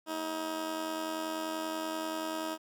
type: tone with amplitude modulation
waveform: 15% pulse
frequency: 317.5 Hz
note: D#4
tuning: 35 cents sharp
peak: -25 dBFS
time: 0.06-2.58 s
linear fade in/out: 50 ms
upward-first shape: sine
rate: 90.4 Hz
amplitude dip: 55%
effects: none